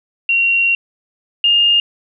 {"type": "tone pair in turn", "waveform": "sine", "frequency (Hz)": [2749, 2825], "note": ["F7", "F7"], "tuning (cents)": [-28, 19], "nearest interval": "unison", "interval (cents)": 47, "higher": "second", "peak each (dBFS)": [-11, -9], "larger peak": "second", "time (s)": [[0.29, 0.75], [1.44, 1.8]], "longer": "first", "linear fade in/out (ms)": 2, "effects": []}